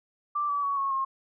sine tone with pitch steps, 1174.7 / 1148.5 / 1122.9 / 1097.9 / 1073.5 Hz, D6 / D6 / C#6 / C#6 / C6, 0 / -39 / +22 / -17 / +44 cents, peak -25 dBFS, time 0.35-1.05 s, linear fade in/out 10 ms, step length 140 ms, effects none

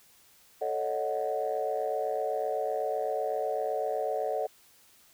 sine chord, D# half-diminished seventh, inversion second, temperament equal, 440 / 554.4 / 622.3 / 740 Hz, A4 / C#5 / D#5 / F#5, 0 / 0 / 0 / 0 cents, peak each -33 dBFS, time 0.61-4.47 s, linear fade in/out 10 ms, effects tanh soft clip ceiling -19 dBFS + white hiss -60 dBFS RMS until 5.13 s

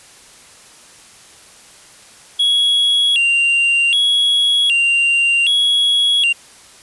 triangle tone with vibrato, 3043 Hz, F#7, 48 cents sharp, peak -10 dBFS, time 2.39-6.33 s, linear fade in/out 10 ms, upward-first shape square, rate 0.65 Hz, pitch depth 160 cents each way, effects white hiss -43 dBFS RMS until 6.82 s + resampled to 24000 Hz

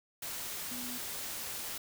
sine tone in noise, 246.9 Hz, B3, in tune, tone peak -43 dBFS, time 0.71-0.98 s, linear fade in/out 5 ms, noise white, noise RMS -40 dBFS, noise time 0.22-1.78 s, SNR -6 dB, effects none

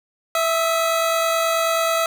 25% pulse tone pair together, 659.3 / 1269.3 Hz, E5 / D#6, 0 / +34 cents, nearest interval major seventh, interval 1134 cents, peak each -15 / -21 dBFS, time 0.35-2.06 s, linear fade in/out 2 ms, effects none

